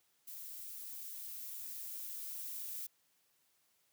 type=noise with level ramp; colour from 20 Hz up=violet; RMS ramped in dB=-48 to -43 dBFS; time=0.27-2.87 s; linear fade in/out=10 ms; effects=white hiss -75 dBFS RMS until 3.92 s + high-pass 80 Hz 12 dB/octave